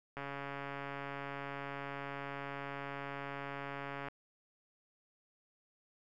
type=click train; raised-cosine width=0.5 ms; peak=-27 dBFS; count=549; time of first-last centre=0.17-4.084 s; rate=140 Hz; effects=none